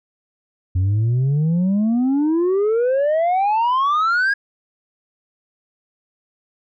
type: exponential sweep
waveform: sine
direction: up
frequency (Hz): 89.1 to 1661.2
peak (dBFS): -12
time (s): 0.75-4.34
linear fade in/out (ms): 10
effects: tanh soft clip ceiling -14 dBFS